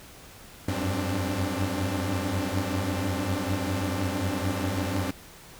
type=tone cluster; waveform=sawtooth; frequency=90.5 / 95.8 / 100 / 264.7 / 293.7 Hz; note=F#2 / G2 / G2 / C4 / D4; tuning=-38 / -39 / +35 / +20 / 0 cents; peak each=-29 dBFS; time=0.68-5.11 s; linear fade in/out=5 ms; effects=pink hiss -48 dBFS RMS until 5.59 s